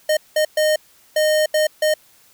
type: tone bursts at uneven times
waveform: square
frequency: 615 Hz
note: D#5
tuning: 20 cents flat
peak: -15 dBFS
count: 6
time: 0.09-0.17 / 0.36-0.45 / 0.57-0.76 / 1.16-1.46 / 1.54-1.67 / 1.82-1.94 s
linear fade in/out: 5 ms
effects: white hiss -53 dBFS RMS until 2.33 s